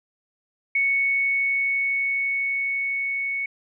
sine tone with level ramp, 2217 Hz, C#7, in tune, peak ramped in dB -18 to -24 dBFS, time 0.75-3.46 s, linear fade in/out 5 ms, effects none

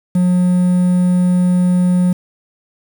triangle tone with quantisation, 180 Hz, F#3, 47 cents flat, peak -8 dBFS, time 0.15-2.13 s, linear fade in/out 5 ms, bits 6, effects none

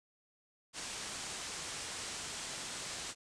white low-pass noise, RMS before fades -43 dBFS, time 0.73-3.15 s, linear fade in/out 50 ms, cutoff 8900 Hz, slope 48 dB/octave, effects none

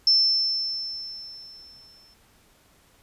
sine tone with exponential decay, 5320 Hz, E8, 15 cents sharp, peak -14 dBFS, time 0.07-2.14 s, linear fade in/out 2 ms, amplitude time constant 450 ms, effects pink hiss -59 dBFS RMS until 3.02 s + resampled to 32000 Hz

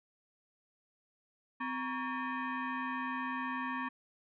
sine tone with frequency modulation, 430 Hz, A4, 40 cents flat, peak -34 dBFS, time 1.6-3.89 s, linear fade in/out 10 ms, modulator 687 Hz, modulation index 2.4, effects none

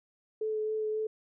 sine tone with vibrato, 432.4 Hz, A4, 30 cents flat, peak -29 dBFS, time 0.41-1.07 s, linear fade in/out 5 ms, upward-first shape sine, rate 3.7 Hz, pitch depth 12 cents each way, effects none

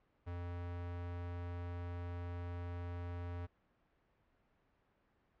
square tone with notch filter, 87.31 Hz, F2, in tune, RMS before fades -43 dBFS, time 0.26-3.47 s, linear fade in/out 20 ms, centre 200 Hz, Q 1.5, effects pink hiss -75 dBFS RMS until 5.4 s + low-pass 2000 Hz 12 dB/octave

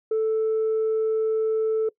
sine tone, 440 Hz, A4, in tune, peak -18 dBFS, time 0.11-1.89 s, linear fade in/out 5 ms, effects noise-tail reverb RT60 0.1 s tail -23 dB re dry + tanh soft clip ceiling -18 dBFS

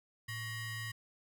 40% pulse ring-modulated tone, 999 Hz, B5, 20 cents sharp, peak -35 dBFS, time 0.28-0.92 s, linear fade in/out 10 ms, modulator 886 Hz, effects none

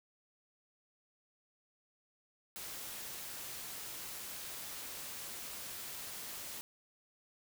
white noise, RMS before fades -45 dBFS, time 2.56-6.61 s, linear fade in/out 0 ms, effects none

